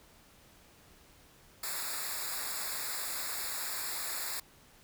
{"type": "noise with comb filter", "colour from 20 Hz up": "white", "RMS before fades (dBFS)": -37, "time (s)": [1.63, 4.4], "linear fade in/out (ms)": 5, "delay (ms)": 0.33, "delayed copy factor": -0.95, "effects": ["pink hiss -60 dBFS RMS until 4.83 s"]}